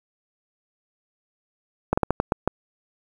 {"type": "slowing click train", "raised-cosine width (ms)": 1, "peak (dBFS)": -5, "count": 7, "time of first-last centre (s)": [1.93, 2.476], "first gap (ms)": 45, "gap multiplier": 1.28, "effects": ["7-bit"]}